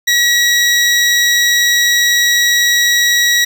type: tone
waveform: 20% pulse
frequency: 1918 Hz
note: A#6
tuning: 49 cents sharp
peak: -4 dBFS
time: 0.07-3.45 s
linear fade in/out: 10 ms
effects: 7-bit